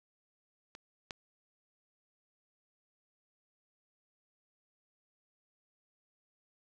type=clicks; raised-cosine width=0.2 ms; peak=-30 / -22 dBFS; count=2; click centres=0.751 / 1.108 s; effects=none